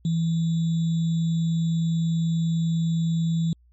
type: tone with sample-and-hold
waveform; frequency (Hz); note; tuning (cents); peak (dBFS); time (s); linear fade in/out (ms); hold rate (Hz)
sine; 164.81; E3; 0; -20; 0.05-3.53; 2; 3675
effects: added 60 Hz sine -54 dBFS peak until 3.72 s + MP3 32 kbps